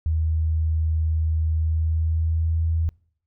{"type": "tone with pitch glide", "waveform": "sine", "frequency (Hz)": [79.5, 81.45], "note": ["D#2", "E2"], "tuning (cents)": [38, -20], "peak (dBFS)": -19, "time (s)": [0.06, 2.89], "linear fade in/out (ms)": 0, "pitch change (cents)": 42, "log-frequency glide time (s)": [1.54, 2.63], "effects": ["noise-tail reverb RT60 0.6 s tail -26 dB re dry"]}